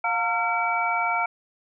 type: tone cluster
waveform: sine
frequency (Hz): 709 / 912 / 1369 / 2290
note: F5 / A#5 / F6 / D7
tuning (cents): +26 / -38 / -35 / -44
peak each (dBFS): -27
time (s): 0.04-1.26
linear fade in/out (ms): 5
effects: none

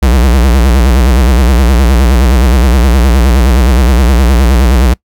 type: tone with vibrato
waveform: square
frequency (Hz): 62.7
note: B1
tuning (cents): +27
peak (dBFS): -5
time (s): 0.02-4.94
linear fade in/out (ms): 10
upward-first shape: sine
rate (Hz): 9.6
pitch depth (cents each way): 170
effects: noise-tail reverb RT60 0.1 s tail -23 dB re dry

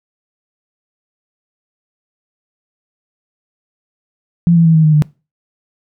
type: tone with pitch steps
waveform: sine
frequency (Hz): 171 / 166.71 / 162.53 / 158.45 / 154.47 / 150.59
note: F3 / E3 / E3 / D#3 / D#3 / D3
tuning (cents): -36 / +20 / -24 / +32 / -12 / +44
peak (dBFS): -6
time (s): 4.47-5.022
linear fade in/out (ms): 0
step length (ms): 92
effects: noise-tail reverb RT60 0.3 s tail -23 dB re dry

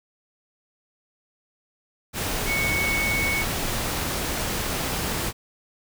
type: tone in noise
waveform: sine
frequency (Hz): 2217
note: C#7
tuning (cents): 0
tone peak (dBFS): -23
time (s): 2.46-3.45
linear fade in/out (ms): 50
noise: pink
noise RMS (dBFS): -27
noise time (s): 2.13-5.33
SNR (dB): +1
effects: none

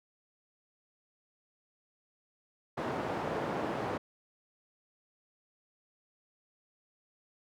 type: band-pass noise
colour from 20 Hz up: white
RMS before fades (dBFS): -35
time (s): 2.77-3.98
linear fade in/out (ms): 10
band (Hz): 120 to 780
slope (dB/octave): 12
effects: none

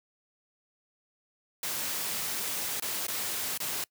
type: noise with dropouts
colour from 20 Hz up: white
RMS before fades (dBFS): -33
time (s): 1.63-3.84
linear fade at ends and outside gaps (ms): 2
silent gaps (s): 2.799-2.822 / 3.068-3.082 / 3.576-3.602
effects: noise-tail reverb RT60 0.1 s tail -24 dB re dry + high-pass 100 Hz 12 dB/octave

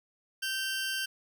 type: tone pair together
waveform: 20% pulse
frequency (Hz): 1556.4 / 2743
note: G6 / F7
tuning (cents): -13 / -32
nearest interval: minor seventh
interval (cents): 981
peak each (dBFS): -27 / -34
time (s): 0.42-1.06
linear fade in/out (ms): 10
effects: none

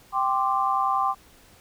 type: chord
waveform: sine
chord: G suspended fourth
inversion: none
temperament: just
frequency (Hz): 784 / 1045.3 / 1176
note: G5 / C6 / D6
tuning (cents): 0 / -2 / +2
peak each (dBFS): -25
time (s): 0.12-1.15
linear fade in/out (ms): 50
effects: pink hiss -54 dBFS RMS until 1.6 s

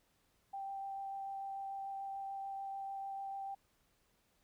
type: tone with vibrato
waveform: sine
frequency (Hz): 784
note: G5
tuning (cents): 0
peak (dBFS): -40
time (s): 0.53-3.55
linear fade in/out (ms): 10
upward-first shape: sine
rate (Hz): 6.8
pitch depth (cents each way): 8
effects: pink hiss -75 dBFS RMS until 4.43 s

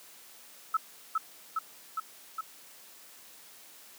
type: tone with echo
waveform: sine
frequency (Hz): 1305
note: E6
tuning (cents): -18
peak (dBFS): -23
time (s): 0.74-0.77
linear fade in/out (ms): 5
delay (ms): 410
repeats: 4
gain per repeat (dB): -2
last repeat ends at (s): 2.41
effects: white hiss -53 dBFS RMS until 3.98 s + high-pass 200 Hz 12 dB/octave

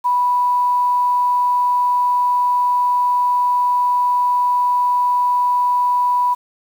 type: tone with quantisation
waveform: sine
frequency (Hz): 984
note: B5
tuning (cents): -7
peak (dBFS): -13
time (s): 0.04-6.35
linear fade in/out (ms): 20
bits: 7
effects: none

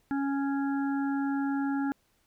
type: harmonic tone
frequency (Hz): 277.2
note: C#4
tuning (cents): 0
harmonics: 1 / 3 / 5 / 6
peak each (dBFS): -27 / -37 / -41 / -43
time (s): 0.11-1.92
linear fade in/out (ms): 0
effects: pink hiss -70 dBFS RMS until 2.26 s

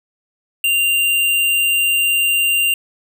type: tone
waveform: square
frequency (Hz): 2783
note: F7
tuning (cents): -7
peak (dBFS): -14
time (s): 0.64-2.74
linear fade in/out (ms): 2
effects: none

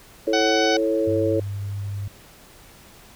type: chord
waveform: sine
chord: A major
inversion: second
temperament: equal with one note detuned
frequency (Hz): 329.6 / 440 / 551.2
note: E4 / A4 / C#5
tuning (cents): 0 / 0 / -10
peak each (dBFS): -23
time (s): 0.27-1.4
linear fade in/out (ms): 5
type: harmonic tone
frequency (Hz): 749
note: F#5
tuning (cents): +21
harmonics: 1 / 2 / 3 / 4 / 5 / 6 / 7 / 8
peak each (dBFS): -24 / -27 / -29 / -30 / -31 / -32 / -32 / -33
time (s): 0.33-0.77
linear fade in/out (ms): 5
type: tone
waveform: sine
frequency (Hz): 100.2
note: G2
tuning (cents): +38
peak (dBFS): -26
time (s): 1.07-2.08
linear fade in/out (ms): 5
effects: pink hiss -48 dBFS RMS until 3.15 s

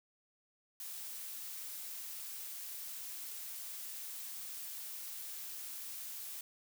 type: noise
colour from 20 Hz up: blue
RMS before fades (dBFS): -45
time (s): 0.8-6.41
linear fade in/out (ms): 2
effects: none

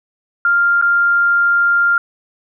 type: tone with dropouts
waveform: sine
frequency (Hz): 1396.9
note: F6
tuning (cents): 0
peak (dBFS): -10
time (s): 0.45-1.98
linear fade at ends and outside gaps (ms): 2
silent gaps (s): 0.814-0.823
effects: none

